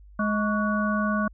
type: harmonic tone with a mistuned harmonic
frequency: 210 Hz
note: G#3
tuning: 19 cents sharp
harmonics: 1 / 3 / 5 / 7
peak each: -24 / -31 / -29 / -30 dBFS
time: 0.19-1.28 s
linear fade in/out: 5 ms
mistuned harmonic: 5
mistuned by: +120 cents
effects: added 50 Hz sine -46 dBFS peak until 1.33 s